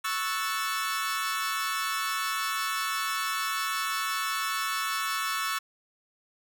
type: chord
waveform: sawtooth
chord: F# minor seventh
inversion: second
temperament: equal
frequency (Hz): 1108.7 / 1318.5 / 1480 / 1760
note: C#6 / E6 / F#6 / A6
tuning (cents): 0 / 0 / 0 / 0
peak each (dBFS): -29 / -28 / -34 / -32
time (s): 0.04-5.59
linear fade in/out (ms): 10
effects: none